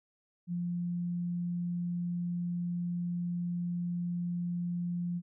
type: tone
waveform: sine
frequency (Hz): 174.61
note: F3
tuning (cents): 0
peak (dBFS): -31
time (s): 0.47-5.22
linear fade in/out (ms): 50
effects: none